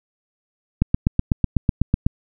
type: click train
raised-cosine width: 5 ms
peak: -3 dBFS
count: 11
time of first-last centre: 0.82-2.065 s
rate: 8.03 Hz
effects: none